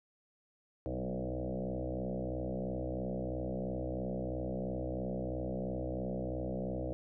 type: tone with frequency modulation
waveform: sine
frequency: 190 Hz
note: F#3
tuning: 46 cents sharp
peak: -34 dBFS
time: 0.86-6.93 s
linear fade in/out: 0 ms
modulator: 63 Hz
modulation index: 6.9
effects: none